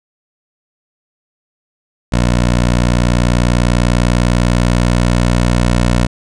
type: tone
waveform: 15% pulse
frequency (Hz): 60.1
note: B1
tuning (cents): -46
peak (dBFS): -4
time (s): 2.12-6.07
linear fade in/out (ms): 10
effects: resampled to 22050 Hz

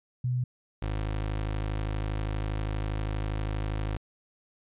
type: tone pair in turn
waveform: sine / 25% pulse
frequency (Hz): 124.8 / 52.47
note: B2 / G#1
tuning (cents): +19 / +18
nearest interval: octave + minor third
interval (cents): 1501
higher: first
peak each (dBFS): -25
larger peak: neither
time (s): 0.24-0.44 / 0.82-3.97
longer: second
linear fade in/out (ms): 5
effects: resampled to 8000 Hz

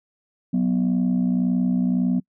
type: tone pair together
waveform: sine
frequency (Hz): 184.6 / 246.4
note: F#3 / B3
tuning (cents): -4 / -4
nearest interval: perfect fourth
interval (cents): 500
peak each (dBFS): -19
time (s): 0.53-2.2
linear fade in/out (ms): 10
effects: noise-tail reverb RT60 0.1 s tail -26 dB re dry + tanh soft clip ceiling -14 dBFS

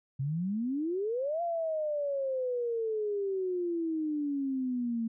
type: exponential two-way sweep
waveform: sine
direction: up then down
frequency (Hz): 130 to 695 to 224.4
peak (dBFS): -29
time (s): 0.19-5.08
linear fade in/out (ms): 10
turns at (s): 1.42
effects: none

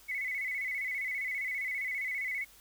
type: tone with vibrato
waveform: sine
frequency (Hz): 2110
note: C7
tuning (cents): +14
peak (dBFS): -32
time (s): 0.08-2.45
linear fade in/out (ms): 20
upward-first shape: square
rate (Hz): 15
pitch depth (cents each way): 76
effects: added 50 Hz sine -66 dBFS peak until 2.6 s + white hiss -58 dBFS RMS until 2.6 s

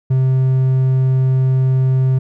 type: tone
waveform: triangle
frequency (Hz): 130.81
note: C3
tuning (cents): 0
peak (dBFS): -9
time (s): 0.1-2.19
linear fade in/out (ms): 10
effects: none

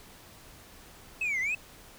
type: linear two-way sweep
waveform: sine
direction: down then up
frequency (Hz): 2637 to 1975.5 to 2637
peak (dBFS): -25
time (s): 1.21-1.55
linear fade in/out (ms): 5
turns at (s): 1.4
effects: tanh soft clip ceiling -26 dBFS + pink hiss -52 dBFS RMS until 1.98 s

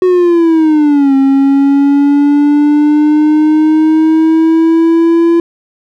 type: linear two-way sweep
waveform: triangle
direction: down then up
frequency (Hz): 370 to 269.8 to 338.6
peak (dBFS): -3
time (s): 0.02-5.4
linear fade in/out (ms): 2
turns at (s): 1.15
effects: none

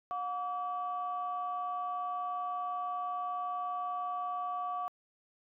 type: tone pair together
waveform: sine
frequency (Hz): 721.7 / 1147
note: F#5 / D6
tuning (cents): -43 / -41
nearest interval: minor sixth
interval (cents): 802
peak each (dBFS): -36 / -35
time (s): 0.11-4.88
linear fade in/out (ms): 0
effects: tanh soft clip ceiling -26 dBFS

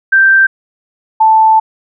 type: tone pair in turn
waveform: sine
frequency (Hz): 1568 / 880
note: G6 / A5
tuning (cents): 0 / 0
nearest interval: minor seventh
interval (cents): 1000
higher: first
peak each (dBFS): -4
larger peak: neither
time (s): 0.12-0.47 / 1.2-1.6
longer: second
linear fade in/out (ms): 10
effects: none

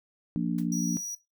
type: harmonic tone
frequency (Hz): 58.27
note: A#1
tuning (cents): 0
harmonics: 3 / 4 / 5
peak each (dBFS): -29 / -30 / -31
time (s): 0.36-0.97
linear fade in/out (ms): 0
type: noise with exponential decay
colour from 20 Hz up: white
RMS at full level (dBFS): -43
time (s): 0.58-0.68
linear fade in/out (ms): 5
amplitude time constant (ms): 21
type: tone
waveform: square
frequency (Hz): 5800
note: F#8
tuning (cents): -35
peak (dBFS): -32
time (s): 0.72-1.15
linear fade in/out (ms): 5
effects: noise-tail reverb RT60 0.2 s tail -18 dB re dry

